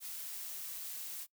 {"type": "noise with amplitude modulation", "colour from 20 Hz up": "blue", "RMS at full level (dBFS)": -42, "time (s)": [0, 1.27], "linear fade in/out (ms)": 50, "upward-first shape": "sine", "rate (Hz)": 161, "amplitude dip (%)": 30, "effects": ["noise-tail reverb RT60 0.1 s tail -22 dB re dry"]}